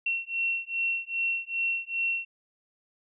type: beating tone pair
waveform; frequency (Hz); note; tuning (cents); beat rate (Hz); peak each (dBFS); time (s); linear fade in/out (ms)
sine; 2720 / 2722.5; F7 / F7; -46 / -45; 2.5; -30; 0.06-2.25; 5
effects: none